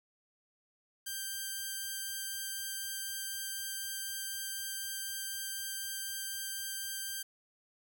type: tone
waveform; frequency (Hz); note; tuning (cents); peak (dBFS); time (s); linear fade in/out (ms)
5% pulse; 1576; G6; +9; -26; 1.06-7.23; 10
effects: none